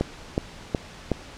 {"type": "click train", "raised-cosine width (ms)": 2, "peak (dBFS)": -8, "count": 4, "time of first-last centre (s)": [0.01, 1.117], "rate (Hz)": 2.71, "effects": ["pink hiss -43 dBFS RMS until 1.37 s", "low-pass 6000 Hz 12 dB/octave"]}